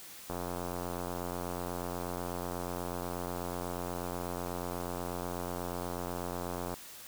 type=click train; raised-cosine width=1 ms; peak=-23 dBFS; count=569; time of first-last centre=0.3-6.74 s; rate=88.2 Hz; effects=white hiss -49 dBFS RMS until 7.07 s